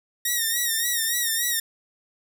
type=tone with vibrato; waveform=5% pulse; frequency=1864.7 Hz; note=A#6; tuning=in tune; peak=-12 dBFS; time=0.25-1.6 s; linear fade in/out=5 ms; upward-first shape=sine; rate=3.5 Hz; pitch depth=73 cents each way; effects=none